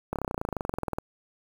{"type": "slowing click train", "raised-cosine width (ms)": 1, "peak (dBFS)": -15, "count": 23, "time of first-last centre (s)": [0.13, 0.985], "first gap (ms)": 28, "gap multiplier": 1.03, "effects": ["7-bit"]}